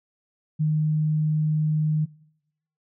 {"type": "tone", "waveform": "sine", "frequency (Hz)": 154, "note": "D#3", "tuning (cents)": -17, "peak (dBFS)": -19, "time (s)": [0.59, 2.06], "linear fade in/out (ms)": 20, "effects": ["noise-tail reverb RT60 0.8 s tail -23 dB re dry"]}